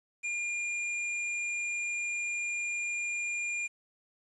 square tone, 2409 Hz, D7, 43 cents sharp, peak -32 dBFS, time 0.23-3.68 s, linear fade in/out 20 ms, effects resampled to 22050 Hz + 10-bit

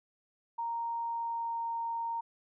sine tone with pitch glide, 930 to 924.6 Hz, A#5 to A#5, -4 to -14 cents, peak -32 dBFS, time 0.58-2.21 s, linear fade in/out 10 ms, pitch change -10 cents, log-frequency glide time 1.03-1.67 s, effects none

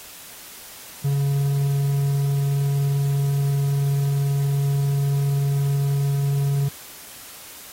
triangle tone, 140.1 Hz, C#3, 19 cents sharp, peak -16 dBFS, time 1.04-6.69 s, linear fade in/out 10 ms, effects white hiss -41 dBFS RMS until 7.72 s + AAC 48 kbps

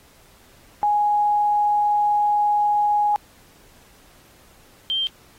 sine tone pair in turn, 831 / 3154 Hz, G#5 / G7, +1 / +10 cents, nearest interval octave + major seventh, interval 2309 cents, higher second, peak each -16 / -20 dBFS, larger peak first, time 0.83-3.16 / 4.9-5.07 s, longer first, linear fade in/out 0 ms, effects pink hiss -53 dBFS RMS until 5.38 s + AAC 48 kbps

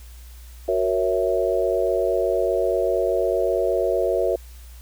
sine chord, F# dominant seventh, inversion none, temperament equal, 370 / 466.2 / 554.4 / 659.3 Hz, F#4 / A#4 / C#5 / E5, 0 / 0 / 0 / 0 cents, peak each -24 dBFS, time 0.68-4.36 s, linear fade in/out 5 ms, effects added 60 Hz sine -39 dBFS peak until 4.81 s + white hiss -51 dBFS RMS until 4.81 s

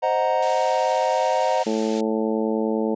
triangle chord, C half-diminished seventh, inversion none, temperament equal, 523.3 / 622.3 / 740 / 932.3 Hz, C5 / Eb5 / Gb5 / Bb5, 0 / 0 / 0 / 0 cents, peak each -22 dBFS, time 0.02-1.64 s, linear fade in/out 20 ms
pink high-pass noise, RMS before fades -37 dBFS, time 0.42-2.01 s, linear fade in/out 5 ms, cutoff 2500 Hz, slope 12 dB/octave
harmonic tone, 110 Hz, A2, in tune, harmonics 2 / 3 / 4 / 5 / 6 / 7 / 8, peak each -24 / -27 / -25 / -29 / -36 / -37 / -34 dBFS, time 1.66-2.95 s, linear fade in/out 10 ms
effects resampled to 16000 Hz

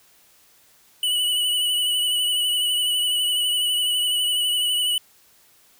square tone with vibrato, 2958 Hz, F#7, 1 cent flat, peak -20 dBFS, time 1.03-4.98 s, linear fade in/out 2 ms, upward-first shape triangle, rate 12 Hz, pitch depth 39 cents each way, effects white hiss -56 dBFS RMS until 5.79 s

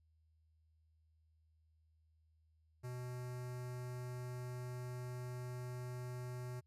square tone with notch filter, 124.4 Hz, B2, 13 cents sharp, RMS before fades -45 dBFS, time 2.83-6.61 s, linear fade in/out 20 ms, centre 3300 Hz, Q 1.3, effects added 79 Hz sine -70 dBFS peak until 6.66 s + resampled to 32000 Hz

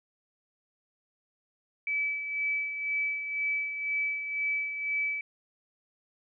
sine tone with tremolo, 2300 Hz, D7, 37 cents flat, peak -26 dBFS, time 1.87-5.21 s, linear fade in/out 2 ms, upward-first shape sine, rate 2 Hz, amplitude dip 55%, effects none

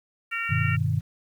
harmonic tone, 459.1 Hz, A#4, 26 cents flat, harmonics 3 / 4 / 5 / 6, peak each -32 / -32 / -32 / -32 dBFS, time 0.31-0.77 s, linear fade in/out 20 ms
sine chord, G augmented, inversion none, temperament just, 98 / 122.5 / 153.12 Hz, G2 / B2 / D#3, 0 / -14 / -27 cents, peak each -26 dBFS, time 0.49-1.01 s, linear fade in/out 20 ms
effects 9-bit

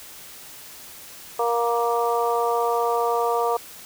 harmonic tone, 235.1 Hz, A#3, 15 cents sharp, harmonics 2 / 3 / 4 / 5, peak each -23 / -25 / -26 / -27 dBFS, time 1.39-3.57 s, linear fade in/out 5 ms, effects white hiss -42 dBFS RMS until 3.85 s

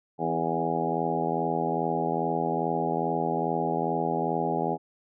harmonic tone with a mistuned harmonic, 82.41 Hz, E2, in tune, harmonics 2 / 3 / 4 / 5 / 6 / 7 / 8 / 9 / 10, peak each -33 / -34 / -35 / -32 / -35 / -37 / -36 / -32 / -31 dBFS, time 0.18-4.78 s, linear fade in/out 50 ms, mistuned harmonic 4, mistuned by -19 cents, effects none

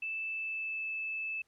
sine tone with pitch glide, 2637 to 2622 Hz, E7 to E7, 0 to -10 cents, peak -34 dBFS, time 0.02-1.42 s, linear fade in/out 5 ms, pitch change -10 cents, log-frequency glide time 0.3-0.87 s, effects pink hiss -75 dBFS RMS until 1.47 s + low-pass 12000 Hz 12 dB/octave

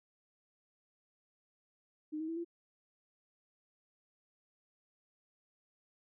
sine tone with pitch steps, 306.3 / 317.3 / 328.7 / 340.5 Hz, D#4 / D#4 / E4 / F4, -27 / +34 / -5 / -44 cents, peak -36 dBFS, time 2.12-2.448 s, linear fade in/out 20 ms, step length 82 ms, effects none

